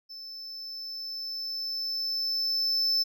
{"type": "tone with level ramp", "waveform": "triangle", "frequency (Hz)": 5274, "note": "E8", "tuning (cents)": 0, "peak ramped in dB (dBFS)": [-39, -21], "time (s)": [0.09, 3.04], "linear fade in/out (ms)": 20, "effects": []}